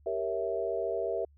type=chord; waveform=sine; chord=G diminished seventh; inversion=none; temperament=equal; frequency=392 / 466.2 / 554.4 / 659.3 Hz; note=G4 / Bb4 / Db5 / Fb5; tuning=0 / 0 / 0 / 0 cents; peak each=-35 / -34 / -38 / -33 dBFS; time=0.06-1.25 s; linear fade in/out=5 ms; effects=added 72 Hz sine -57 dBFS peak until 1.37 s